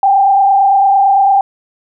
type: tone with frequency modulation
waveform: sine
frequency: 789 Hz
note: G5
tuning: 11 cents sharp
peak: -6 dBFS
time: 0.03-1.41 s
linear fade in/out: 2 ms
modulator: 28.9 Hz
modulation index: 0.84
effects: none